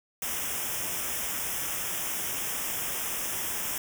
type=band-stop noise; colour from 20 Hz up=white; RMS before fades=-32 dBFS; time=0.22-3.78 s; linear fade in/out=2 ms; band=3500 to 5200 Hz; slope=96 dB/octave; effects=none